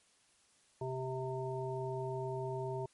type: harmonic tone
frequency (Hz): 130.4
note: C3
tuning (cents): -5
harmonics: 1 / 3 / 5 / 7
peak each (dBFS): -40 / -39 / -44 / -44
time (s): 0.81-2.86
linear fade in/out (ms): 5
effects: white hiss -69 dBFS RMS until 2.93 s + MP3 48 kbps